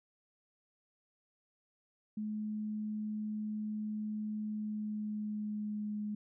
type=tone with pitch glide; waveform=sine; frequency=213.1 to 209.7 Hz; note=G#3 to G#3; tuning=+45 to +17 cents; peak=-35 dBFS; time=2.17-6.15 s; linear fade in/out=5 ms; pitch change=-28 cents; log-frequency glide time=4.44-6.02 s; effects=none